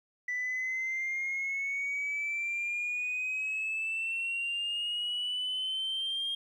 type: exponential sweep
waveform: sine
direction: up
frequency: 1975.5 to 3231 Hz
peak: -29 dBFS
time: 0.28-6.35 s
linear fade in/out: 5 ms
effects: tanh soft clip ceiling -28 dBFS + 11-bit